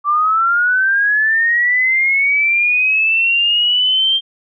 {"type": "linear sweep", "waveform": "sine", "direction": "up", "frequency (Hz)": [1159, 3183], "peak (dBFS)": -11, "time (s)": [0.04, 4.21], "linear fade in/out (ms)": 50, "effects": []}